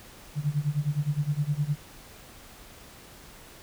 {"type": "tone with tremolo", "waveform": "sine", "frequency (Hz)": 146.9, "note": "D3", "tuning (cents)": 1, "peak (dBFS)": -21, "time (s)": [0.35, 1.77], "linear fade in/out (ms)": 50, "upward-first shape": "sine", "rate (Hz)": 9.7, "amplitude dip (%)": 90, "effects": ["pink hiss -49 dBFS RMS until 3.62 s"]}